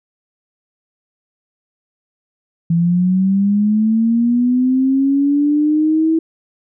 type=linear sweep; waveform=sine; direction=up; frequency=165.7 to 325.5 Hz; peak=-11 dBFS; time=2.7-6.19 s; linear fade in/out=5 ms; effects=none